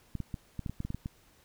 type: clicks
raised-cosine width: 5 ms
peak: -23 dBFS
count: 11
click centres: 0.153 / 0.203 / 0.342 / 0.593 / 0.662 / 0.696 / 0.804 / 0.85 / 0.904 / 0.946 / 1.059 s
effects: pink hiss -63 dBFS RMS until 1.44 s